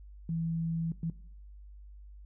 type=tone bursts at uneven times; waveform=sine; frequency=164.81 Hz; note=E3; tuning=in tune; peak=-30 dBFS; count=2; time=0.29-0.92 / 1.03-1.1 s; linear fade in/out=2 ms; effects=noise-tail reverb RT60 0.6 s tail -18 dB re dry + added 50 Hz sine -47 dBFS peak until 2.25 s